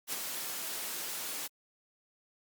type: noise with ADSR envelope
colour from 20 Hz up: white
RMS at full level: -34 dBFS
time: 0.07-1.48 s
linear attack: 55 ms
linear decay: 27 ms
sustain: -4 dB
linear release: 19 ms
effects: high-pass 200 Hz 12 dB/octave + Opus 48 kbps